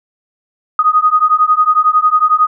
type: beating tone pair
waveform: sine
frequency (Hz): 1240 / 1251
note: D#6 / D#6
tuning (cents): -6 / +9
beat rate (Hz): 11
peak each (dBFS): -11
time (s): 0.79-2.47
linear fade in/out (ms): 2
effects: none